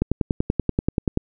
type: click train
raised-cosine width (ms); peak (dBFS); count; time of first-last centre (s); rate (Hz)
3; -6; 13; 0.02-1.174; 10.4
effects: none